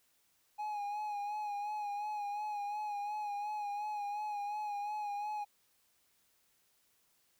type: tone with vibrato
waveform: triangle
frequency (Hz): 830.6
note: G#5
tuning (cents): 0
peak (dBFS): -34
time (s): 0.58-5.45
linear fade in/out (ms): 20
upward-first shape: sine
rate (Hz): 2.8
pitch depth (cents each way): 39
effects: white hiss -73 dBFS RMS until 7.39 s